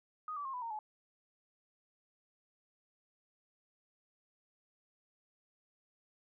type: tone with pitch steps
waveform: sine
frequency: 1244.5 / 1154.5 / 1071 / 993.5 / 921.6 / 854.9 Hz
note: D#6 / D6 / C6 / B5 / A#5 / G#5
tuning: 0 / -30 / +40 / +10 / -20 / +50 cents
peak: -38 dBFS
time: 0.28-0.79 s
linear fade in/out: 2 ms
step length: 85 ms
effects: none